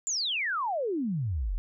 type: exponential sweep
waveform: sine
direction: down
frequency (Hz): 7410 to 36.71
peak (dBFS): -27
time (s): 0.07-1.58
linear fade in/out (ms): 0
effects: none